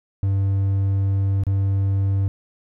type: tone with dropouts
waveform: triangle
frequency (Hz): 97.8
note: G2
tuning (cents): -4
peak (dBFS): -15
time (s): 0.23-2.28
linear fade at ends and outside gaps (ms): 0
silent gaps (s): 1.436-1.467
effects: none